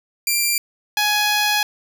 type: tone pair in turn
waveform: 10% pulse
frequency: 2372 / 836.4 Hz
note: D7 / G#5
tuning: +17 / +12 cents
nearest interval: octave + tritone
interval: 1805 cents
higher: first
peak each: -8 dBFS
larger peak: neither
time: 0.27-0.58 / 0.97-1.63 s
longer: second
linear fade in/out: 2 ms
effects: none